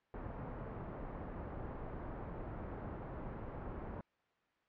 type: low-pass noise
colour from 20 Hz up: pink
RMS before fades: -45 dBFS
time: 0.14-4.01 s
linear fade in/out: 0 ms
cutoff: 1100 Hz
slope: 12 dB/octave
effects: white hiss -75 dBFS RMS until 4.68 s + low-pass 2000 Hz 12 dB/octave